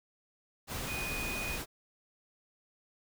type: tone in noise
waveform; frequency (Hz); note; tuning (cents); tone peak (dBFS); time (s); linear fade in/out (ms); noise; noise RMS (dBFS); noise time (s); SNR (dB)
sine; 2480; D#7; -6; -37; 0.86-1.59; 50; pink; -38; 0.67-1.66; -2
effects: none